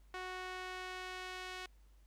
sawtooth tone with band-pass filter sweep, 368.9 Hz, F#4, 5 cents flat, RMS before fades -45 dBFS, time 0.14-1.66 s, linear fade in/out 2 ms, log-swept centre 1600 to 2700 Hz, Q 0.77, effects added 50 Hz sine -60 dBFS peak until 2.06 s + pink hiss -75 dBFS RMS until 2.06 s

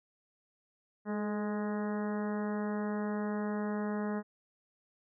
harmonic tone with a mistuned harmonic, 208.4 Hz, G#3, 6 cents sharp, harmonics 1 / 2 / 3 / 4 / 5 / 6 / 7 / 8 / 9, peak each -33 / -39 / -43 / -45 / -47 / -49 / -50 / -51 / -52 dBFS, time 1.05-4.23 s, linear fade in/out 50 ms, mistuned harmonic 2, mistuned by +29 cents, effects none

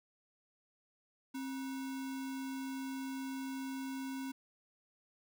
sine tone with sample-and-hold, 266.3 Hz, C4, 31 cents sharp, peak -38 dBFS, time 1.34-4.32 s, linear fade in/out 10 ms, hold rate 1225 Hz, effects none

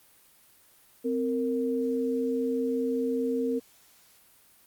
sine tone pair together, 258.9 / 462.5 Hz, C4 / A#4, -18 / -14 cents, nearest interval minor seventh, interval 1004 cents, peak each -28 dBFS, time 1.04-3.6 s, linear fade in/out 20 ms, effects white hiss -59 dBFS RMS until 4.66 s + Opus 32 kbps

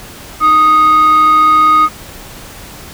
sine tone with frequency modulation, 1244.5 Hz, D#6, in tune, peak -3 dBFS, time 0.4-1.89 s, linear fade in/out 50 ms, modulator 935 Hz, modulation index 0.26, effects tanh soft clip ceiling -3 dBFS + pink hiss -32 dBFS RMS until 2.93 s

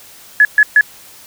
sine tone bursts, 1700 Hz, G#6, 40 cents sharp, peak -4 dBFS, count 3, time 0.4-0.81 s, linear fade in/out 2 ms, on 50 ms, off 130 ms, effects white hiss -40 dBFS RMS until 1.26 s

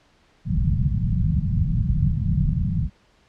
white low-pass noise, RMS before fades -21 dBFS, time 0.45-2.9 s, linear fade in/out 50 ms, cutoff 180 Hz, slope 48 dB/octave, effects pink hiss -59 dBFS RMS until 3.28 s + low-pass 5000 Hz 12 dB/octave

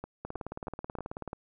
two click trains, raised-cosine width 1 ms, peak -24 / -23 dBFS, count 4 / 21, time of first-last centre 0.04-0.986 / 0.25-1.331 s, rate 3.17 / 18.5 Hz, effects none

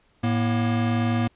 square tone pair together, 110 / 237.7 Hz, A2 / A#3, 0 / +34 cents, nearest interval octave + minor second, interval 1334 cents, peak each -24 dBFS, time 0.23-1.28 s, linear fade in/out 10 ms, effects pink hiss -63 dBFS RMS until 1.35 s + resampled to 8000 Hz

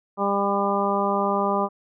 harmonic tone, 199.8 Hz, G3, 33 cents sharp, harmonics 1 / 2 / 3 / 4 / 5 / 6, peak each -27 / -27 / -27 / -27 / -27 / -27 dBFS, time 0.17-1.69 s, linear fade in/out 50 ms, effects none

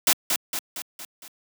white noise with echo, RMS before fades -18 dBFS, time 0.07-0.13 s, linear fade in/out 2 ms, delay 230 ms, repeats 5, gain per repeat -5 dB, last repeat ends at 1.28 s, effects high-pass 150 Hz 12 dB/octave

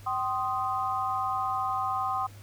sine chord, C minor, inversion second, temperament equal with one note detuned, 768.7 / 1046.5 / 1244.5 Hz, G5 / C6 / Eb6, -34 / 0 / 0 cents, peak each -31 dBFS, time 0.06-2.27 s, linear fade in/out 10 ms, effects added 101 Hz sine -46 dBFS peak until 2.42 s + pink hiss -54 dBFS RMS until 2.42 s

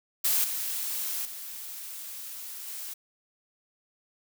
blue noise with level steps, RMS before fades -25 / -32 / -40 / -38 dBFS, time 0.24-2.94 s, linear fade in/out 10 ms, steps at 0.44 / 1.25 / 2.67 s, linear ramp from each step 2 ms, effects none

